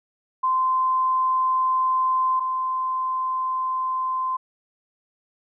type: tone pair in turn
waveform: sine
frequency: 1036 / 1036 Hz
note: C6 / C6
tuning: -17 / -17 cents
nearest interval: unison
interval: 0 cents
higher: neither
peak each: -18 / -22 dBFS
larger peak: first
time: 0.43-2.4 / 2.4-4.37 s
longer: neither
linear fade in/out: 10 ms
effects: none